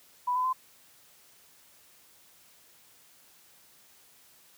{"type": "tone with pitch steps", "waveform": "sine", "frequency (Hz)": [987.8, 1008.6, 1029.7], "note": ["B5", "B5", "C6"], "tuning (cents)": [0, 36, -28], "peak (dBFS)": -25, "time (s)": [0.27, 0.531], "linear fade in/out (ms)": 10, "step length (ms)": 87, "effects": ["white hiss -59 dBFS RMS until 4.57 s", "high-pass 60 Hz 12 dB/octave"]}